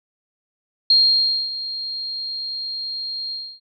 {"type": "tone with ADSR envelope", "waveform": "sine", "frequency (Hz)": 4223, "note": "C8", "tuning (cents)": 15, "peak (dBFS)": -10, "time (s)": [0.9, 3.6], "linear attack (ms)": 4, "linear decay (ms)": 590, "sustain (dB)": -15, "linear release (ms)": 280, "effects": []}